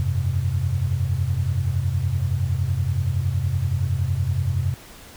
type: chord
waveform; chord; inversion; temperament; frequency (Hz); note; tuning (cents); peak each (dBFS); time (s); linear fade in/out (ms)
sine; F suspended second; none; equal; 87.31 / 98 / 130.81; F2 / G2 / C3; 0 / 0 / 0; -24; 0-4.74; 0
effects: pink hiss -44 dBFS RMS until 5.16 s